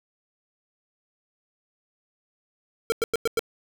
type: tone bursts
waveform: square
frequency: 456.5 Hz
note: A#4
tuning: 36 cents flat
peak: -21 dBFS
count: 5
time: 2.9-3.393 s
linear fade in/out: 0 ms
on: 21 ms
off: 97 ms
effects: none